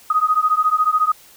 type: beating tone pair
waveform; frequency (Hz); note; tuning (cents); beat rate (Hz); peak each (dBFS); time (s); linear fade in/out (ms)
sine; 1244.5 / 1258.5; D#6 / D#6; 0 / +19; 14; -17; 0.1-1.12; 5
effects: white hiss -47 dBFS RMS until 1.36 s